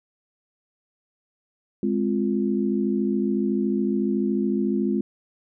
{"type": "chord", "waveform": "sine", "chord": "F minor", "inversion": "first", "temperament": "equal", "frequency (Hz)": [207.7, 261.6, 349.2], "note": ["Ab3", "C4", "F4"], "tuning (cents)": [0, 0, 0], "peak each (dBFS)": [-23, -26, -26], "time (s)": [1.83, 5.01], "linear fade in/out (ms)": 2, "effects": []}